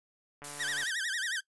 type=click train; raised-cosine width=0.5 ms; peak=-32 dBFS; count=61; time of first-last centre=0.42-0.834 s; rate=145 Hz
type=noise; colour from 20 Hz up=blue; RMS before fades=-40 dBFS; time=0.44-0.9 s; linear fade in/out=2 ms
type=tone with vibrato; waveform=sawtooth; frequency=1713 Hz; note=A6; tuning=47 cents flat; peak=-28 dBFS; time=0.59-1.41 s; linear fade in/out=20 ms; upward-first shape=sine; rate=11 Hz; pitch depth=200 cents each way
effects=noise-tail reverb RT60 0.1 s tail -21 dB re dry + resampled to 24000 Hz